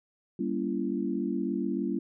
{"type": "chord", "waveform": "sine", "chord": "G diminished seventh", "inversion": "none", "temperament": "just", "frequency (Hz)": [196, 235.2, 282.2, 338.7], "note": ["G3", "Bb3", "Db4", "Fb4"], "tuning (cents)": [0, 16, 31, 47], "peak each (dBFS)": -33, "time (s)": [0.39, 1.99], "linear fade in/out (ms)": 5, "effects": []}